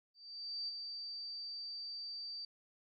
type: tone with ADSR envelope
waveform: sine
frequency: 4643 Hz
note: D8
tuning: 21 cents flat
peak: -37 dBFS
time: 0.14-2.45 s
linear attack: 540 ms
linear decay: 25 ms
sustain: -5 dB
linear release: 3 ms
effects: none